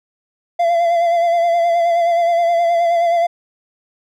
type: tone with vibrato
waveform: triangle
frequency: 683 Hz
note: F5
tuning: 39 cents flat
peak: -10 dBFS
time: 0.59-3.27 s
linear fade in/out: 10 ms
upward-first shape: sine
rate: 9.5 Hz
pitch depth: 34 cents each way
effects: none